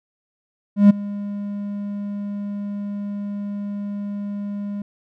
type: tone with ADSR envelope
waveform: triangle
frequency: 203.3 Hz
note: G#3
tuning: 37 cents flat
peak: -3 dBFS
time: 0.76-4.82 s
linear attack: 140 ms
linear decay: 12 ms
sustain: -20 dB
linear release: 3 ms
effects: none